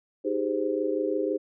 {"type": "chord", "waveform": "sine", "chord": "Ab major seventh", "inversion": "second", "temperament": "just", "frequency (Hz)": [311.5, 389.3, 415.3, 519.1], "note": ["Eb4", "G4", "Ab4", "C5"], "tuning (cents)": [2, -12, 0, -14], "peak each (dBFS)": -30, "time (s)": [0.24, 1.38], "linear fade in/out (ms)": 20, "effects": []}